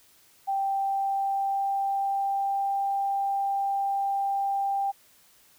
sine tone with pitch glide, 784 to 791.3 Hz, G5 to G5, 0 to +16 cents, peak -24 dBFS, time 0.47-4.92 s, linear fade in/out 20 ms, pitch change +16 cents, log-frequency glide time 0.6-2.81 s, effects white hiss -59 dBFS RMS until 5.58 s

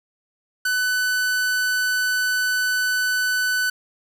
45% pulse tone, 1500 Hz, F#6, 23 cents sharp, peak -19 dBFS, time 0.65-3.7 s, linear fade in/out 5 ms, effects none

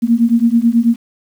sine beating tone pair, 228.5 / 237.7 Hz, A#3 / A#3, -34 / +34 cents, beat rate 9.2 Hz, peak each -12 dBFS, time 0.02-0.96 s, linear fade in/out 20 ms, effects 7-bit

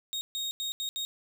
35% pulse tone bursts at uneven times, 3729 Hz, A#7, in tune, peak -29 dBFS, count 5, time 0.13-0.21 / 0.35-0.51 / 0.6-0.72 / 0.8-0.89 / 0.96-1.05 s, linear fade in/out 0 ms, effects none

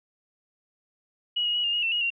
sine tone with pitch steps, 2912 / 2880 / 2918 / 2817 / 2878 / 2691 / 2885 / 2761 Hz, F#7 / F#7 / F#7 / F7 / F#7 / E7 / F#7 / F7, -28 / -47 / -25 / +14 / -49 / +35 / -44 / -20 cents, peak -23 dBFS, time 1.36-2.104 s, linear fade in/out 10 ms, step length 93 ms, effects none

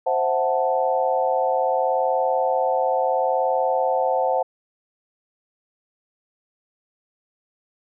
sine chord, F# half-diminished seventh, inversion second, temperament equal, 523.3 / 659.3 / 740 / 880 Hz, C5 / E5 / F#5 / A5, 0 / 0 / 0 / 0 cents, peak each -22 / -26 / -23 / -25 dBFS, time 0.06-4.43 s, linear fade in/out 10 ms, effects none

